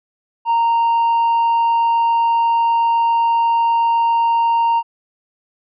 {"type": "tone with tanh clipping", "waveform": "triangle", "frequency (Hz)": 927, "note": "A#5", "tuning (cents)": -10, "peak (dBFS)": -13, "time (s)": [0.45, 4.83], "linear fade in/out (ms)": 50, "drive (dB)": 7, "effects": []}